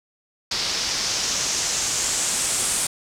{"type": "noise with low-pass filter sweep", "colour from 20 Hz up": "white", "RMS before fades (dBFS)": -24, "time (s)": [0.51, 2.87], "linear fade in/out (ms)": 5, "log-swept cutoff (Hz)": [4900, 8900], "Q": 2.8, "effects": []}